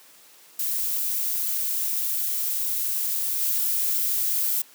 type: noise with level steps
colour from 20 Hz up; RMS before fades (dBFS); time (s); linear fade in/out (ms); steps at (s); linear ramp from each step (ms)
violet; -26 / -24; 0.59-4.62; 5; 3.4; 20
effects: white hiss -52 dBFS RMS until 4.74 s + high-pass 200 Hz 12 dB/octave